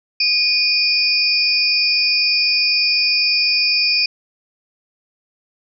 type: tone cluster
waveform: sine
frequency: 2462 / 4736 / 5250 Hz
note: D#7 / D8 / E8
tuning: -19 / +14 / -8 cents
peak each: -18 dBFS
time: 0.2-4.06 s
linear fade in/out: 5 ms
effects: none